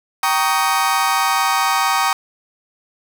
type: chord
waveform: 35% pulse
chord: Eb dominant seventh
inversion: first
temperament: just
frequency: 777.8 / 933.4 / 1120.1 / 1244.5 Hz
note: G5 / Bb5 / Db6 / Eb6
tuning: -14 / +2 / +18 / 0 cents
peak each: -19 dBFS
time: 0.23-2.13 s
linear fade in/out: 2 ms
effects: none